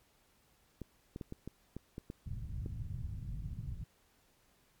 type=clicks; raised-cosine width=3 ms; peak=-29 dBFS; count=9; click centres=0.817 / 1.161 / 1.212 / 1.324 / 1.476 / 1.766 / 1.981 / 2.101 / 2.661 s
type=low-pass noise; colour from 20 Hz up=white; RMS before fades=-41 dBFS; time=2.26-3.84 s; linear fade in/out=5 ms; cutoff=130 Hz; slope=24 dB/octave
effects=pink hiss -70 dBFS RMS until 4.8 s + MP3 96 kbps